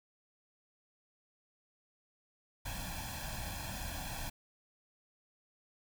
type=noise with comb filter; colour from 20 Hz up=pink; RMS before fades=-41 dBFS; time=2.65-4.3 s; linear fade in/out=10 ms; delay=1.2 ms; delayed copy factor=+1; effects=none